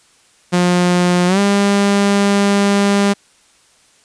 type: tone with pitch glide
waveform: sawtooth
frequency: 177.9 to 200.8 Hz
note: F3 to G3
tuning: +32 to +42 cents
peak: -7 dBFS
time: 0.52-3.14 s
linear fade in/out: 20 ms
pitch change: +210 cents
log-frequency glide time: 1.27-1.39 s
effects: white hiss -52 dBFS RMS until 4.04 s + resampled to 22050 Hz